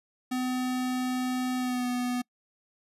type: tone with pitch glide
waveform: square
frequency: 253.4 to 247 Hz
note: B3 to B3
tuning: +45 to 0 cents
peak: -28 dBFS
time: 0.31-2.22 s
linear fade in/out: 10 ms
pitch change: -45 cents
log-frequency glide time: 1.57-1.87 s
effects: noise-tail reverb RT60 0.1 s tail -26 dB re dry + resampled to 32000 Hz